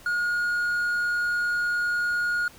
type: tone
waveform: triangle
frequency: 1435 Hz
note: F6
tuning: 47 cents sharp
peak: -21 dBFS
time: 0.06-2.48 s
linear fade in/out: 2 ms
effects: pink hiss -50 dBFS RMS until 2.58 s